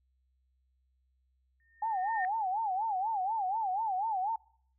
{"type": "tone with exponential growth", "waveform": "sine", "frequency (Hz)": 1826, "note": "A#6", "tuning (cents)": -36, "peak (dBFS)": -31, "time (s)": [1.6, 2.25], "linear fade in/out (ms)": 1, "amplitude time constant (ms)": 140}
{"type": "tone with vibrato", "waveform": "sine", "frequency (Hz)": 817, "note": "G#5", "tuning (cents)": -29, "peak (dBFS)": -29, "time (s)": [1.82, 4.36], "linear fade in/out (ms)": 5, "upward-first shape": "sine", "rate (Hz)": 4.1, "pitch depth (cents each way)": 190}
{"effects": ["noise-tail reverb RT60 0.6 s tail -24 dB re dry", "added 64 Hz sine -70 dBFS peak until 4.78 s"]}